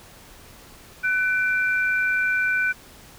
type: tone pair together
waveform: sine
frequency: 1500 / 2356 Hz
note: F#6 / D7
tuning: +23 / +5 cents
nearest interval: minor sixth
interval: 782 cents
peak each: -20 / -26 dBFS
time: 1.03-2.73 s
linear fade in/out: 20 ms
effects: pink hiss -47 dBFS RMS until 3.18 s